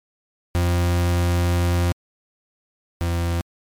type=tone pair in turn; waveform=40% pulse; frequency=87.31 / 85.46 Hz; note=F2 / F2; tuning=0 / -37 cents; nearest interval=unison; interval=37 cents; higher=first; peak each=-16 / -19 dBFS; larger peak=first; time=0.55-1.92 / 3.01-3.41 s; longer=first; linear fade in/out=0 ms; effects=MP3 96 kbps